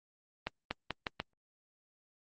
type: accelerating click train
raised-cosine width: 0.3 ms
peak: -17 dBFS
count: 5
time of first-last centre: 0.47-1.201 s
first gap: 240 ms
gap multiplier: 0.82
effects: Opus 24 kbps